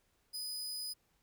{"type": "tone", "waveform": "sawtooth", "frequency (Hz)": 4985, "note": "D#8", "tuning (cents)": 2, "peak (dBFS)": -36, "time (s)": [0.33, 0.94], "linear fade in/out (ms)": 20, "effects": ["pink hiss -75 dBFS RMS until 1.22 s"]}